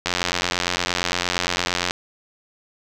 click train, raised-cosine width 0.2 ms, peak -3 dBFS, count 165, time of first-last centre 0.06-1.909 s, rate 88.7 Hz, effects none

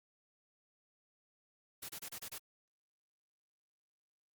white noise bursts, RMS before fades -45 dBFS, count 6, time 1.82-2.385 s, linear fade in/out 10 ms, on 70 ms, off 29 ms, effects Opus 48 kbps

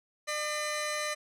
15% pulse tone pair together, 601.7 / 2024 Hz, D5 / B6, +42 / +42 cents, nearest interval octave + major sixth, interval 2100 cents, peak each -26 / -30 dBFS, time 0.27-1.15 s, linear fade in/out 20 ms, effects low-pass 12000 Hz 12 dB/octave

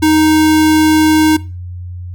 square tone, 311.1 Hz, D#4, in tune, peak -8 dBFS, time 0.02-1.37 s, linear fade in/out 10 ms, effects noise-tail reverb RT60 0.3 s tail -19 dB re dry + added 89 Hz sine -23 dBFS peak until 2.14 s

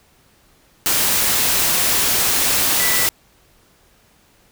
sine tone in noise, 1975.5 Hz, B6, in tune, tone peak -23 dBFS, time 2.8-3.06 s, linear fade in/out 0 ms, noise white, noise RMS -17 dBFS, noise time 0.86-3.09 s, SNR -9 dB, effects pink hiss -55 dBFS RMS until 4.51 s

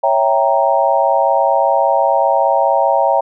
sine chord, C# diminished seventh, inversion none, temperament equal, 554.4 / 659.3 / 784 / 932.3 Hz, C#5 / E5 / G5 / Bb5, 0 / 0 / 0 / 0 cents, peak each -16 dBFS, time 0.03-3.21 s, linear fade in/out 10 ms, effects none

